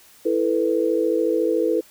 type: chord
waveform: sine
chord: E suspended fourth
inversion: none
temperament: equal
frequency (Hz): 329.6 / 440 / 493.9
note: E4 / A4 / B4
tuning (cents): 0 / 0 / 0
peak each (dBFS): -22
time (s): 0.25-1.81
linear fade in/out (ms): 10
effects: white hiss -51 dBFS RMS until 1.9 s